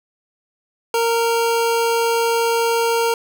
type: tone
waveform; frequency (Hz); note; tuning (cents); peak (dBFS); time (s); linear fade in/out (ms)
25% pulse; 462.6; A#4; -13; -12; 0.94-3.14; 2
effects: none